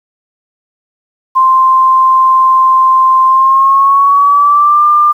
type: tone with pitch glide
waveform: sine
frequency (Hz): 1046.5 to 1195.2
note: C6 to D6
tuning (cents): 0 to +30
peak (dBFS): -4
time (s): 1.35-5.13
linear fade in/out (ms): 20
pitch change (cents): +230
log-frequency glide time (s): 3.27-4.85
effects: 7-bit